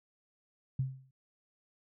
sine tone with exponential decay, 132.1 Hz, C3, 17 cents sharp, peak -26 dBFS, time 0.79-1.11 s, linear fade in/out 5 ms, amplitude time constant 68 ms, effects none

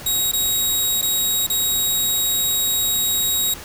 10% pulse tone with dropouts, 3800 Hz, A#7, 33 cents sharp, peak -10 dBFS, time 0.06-3.54 s, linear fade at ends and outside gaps 5 ms, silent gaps 0.316-0.333 / 1.015-1.025 / 1.467-1.499 s, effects pink hiss -36 dBFS RMS until 3.64 s

